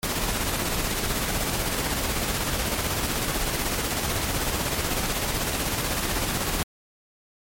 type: noise with tremolo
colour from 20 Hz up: pink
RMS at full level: -25 dBFS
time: 0.03-6.63 s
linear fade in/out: 0 ms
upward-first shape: square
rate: 16 Hz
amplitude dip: 30%
effects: MP3 64 kbps